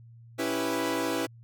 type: chord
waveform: sawtooth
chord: C# half-diminished seventh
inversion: none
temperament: equal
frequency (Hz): 277.2 / 329.6 / 392 / 493.9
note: C#4 / E4 / G4 / B4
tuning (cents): 0 / 0 / 0 / 0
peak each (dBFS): -29 / -27 / -33 / -29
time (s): 0.38-1.27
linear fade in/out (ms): 20
effects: added 116 Hz sine -48 dBFS peak until 1.43 s